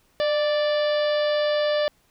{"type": "harmonic tone with a mistuned harmonic", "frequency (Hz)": 586, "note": "D5", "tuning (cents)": -4, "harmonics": [1, 2, 3, 4, 5, 6, 7, 8, 9], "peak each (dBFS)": [-20, -34, -32, -41, -36, -35, -41, -38, -48], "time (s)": [0.2, 1.88], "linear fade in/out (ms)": 0, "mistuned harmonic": 1, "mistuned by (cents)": 33, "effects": ["pink hiss -63 dBFS RMS until 2.1 s"]}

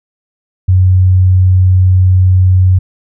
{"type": "tone", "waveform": "sine", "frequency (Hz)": 92.5, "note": "F#2", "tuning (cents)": 0, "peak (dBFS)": -4, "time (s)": [0.68, 2.79], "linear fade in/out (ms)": 10, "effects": []}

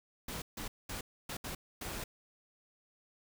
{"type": "noise bursts at uneven times", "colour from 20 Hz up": "pink", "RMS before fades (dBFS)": -41, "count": 6, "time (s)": [[0.28, 0.42], [0.57, 0.68], [0.89, 1.01], [1.29, 1.37], [1.44, 1.55], [1.81, 2.04]], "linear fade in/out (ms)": 5, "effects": []}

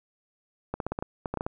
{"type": "clicks", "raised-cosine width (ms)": 1, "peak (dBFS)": -16, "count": 11, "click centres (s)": [0.74, 0.802, 0.866, 0.92, 0.989, 1.025, 1.258, 1.34, 1.373, 1.409, 1.465], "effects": []}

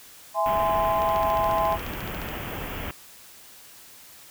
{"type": "chord", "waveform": "sine", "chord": "E augmented", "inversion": "none", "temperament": "equal with one note detuned", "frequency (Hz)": [659.3, 830.6, 1036.3], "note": ["E5", "G#5", "B#5"], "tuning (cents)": [0, 0, -17], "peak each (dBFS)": -25, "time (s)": [0.34, 1.78], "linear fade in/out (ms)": 50}
{"type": "band-stop noise", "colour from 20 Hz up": "pink", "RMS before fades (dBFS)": -33, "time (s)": [0.46, 2.91], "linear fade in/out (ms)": 0, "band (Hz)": [3300, 13000], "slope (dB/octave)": 96}
{"type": "click train", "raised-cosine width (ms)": 0.2, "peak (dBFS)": -20, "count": 19, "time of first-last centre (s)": [1.02, 2.288], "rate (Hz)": 14.2}
{"effects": ["white hiss -48 dBFS RMS until 4.3 s"]}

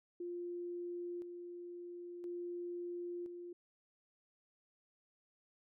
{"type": "tone with tremolo", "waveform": "sine", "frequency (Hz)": 350, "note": "F4", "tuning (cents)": 4, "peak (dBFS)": -40, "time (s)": [0.2, 3.53], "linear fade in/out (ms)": 5, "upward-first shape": "square", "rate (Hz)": 0.49, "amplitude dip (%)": 45, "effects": []}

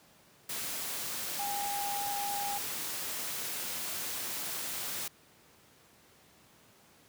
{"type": "tone in noise", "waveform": "sine", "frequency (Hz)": 810, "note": "G#5", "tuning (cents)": -43, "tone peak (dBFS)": -34, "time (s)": [1.39, 2.58], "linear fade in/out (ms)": 5, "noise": "white", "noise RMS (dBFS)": -37, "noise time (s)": [0.49, 5.08], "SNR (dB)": 0, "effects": ["pink hiss -61 dBFS RMS until 7.08 s", "high-pass 100 Hz 12 dB/octave"]}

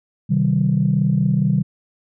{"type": "chord", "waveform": "sine", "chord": "C minor", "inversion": "none", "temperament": "equal with one note detuned", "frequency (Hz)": [130.81, 155.56, 192.63], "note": ["C3", "Eb3", "G3"], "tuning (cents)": [0, 0, -30], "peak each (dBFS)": [-19, -18, -18], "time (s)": [0.29, 1.63], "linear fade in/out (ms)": 20, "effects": ["tanh soft clip ceiling -6 dBFS"]}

